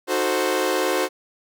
sawtooth chord, D# diminished seventh, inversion none, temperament equal with one note detuned, 311.1 / 370 / 444.3 / 523.3 Hz, D#4 / F#4 / A4 / C5, 0 / 0 / +17 / 0 cents, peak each -24 / -20 / -24 / -20 dBFS, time 0.07-1.09 s, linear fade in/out 50 ms, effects none

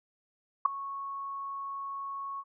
sine tone with ADSR envelope, 1104 Hz, C#6, 7 cents flat, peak -15 dBFS, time 0.65-2.44 s, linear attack 8 ms, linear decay 4 ms, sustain -20 dB, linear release 49 ms, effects none

